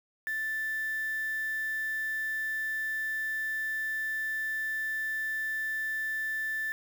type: tone with quantisation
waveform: sine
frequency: 1760 Hz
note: A6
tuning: in tune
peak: -30 dBFS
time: 0.27-6.72 s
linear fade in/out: 0 ms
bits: 7
effects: none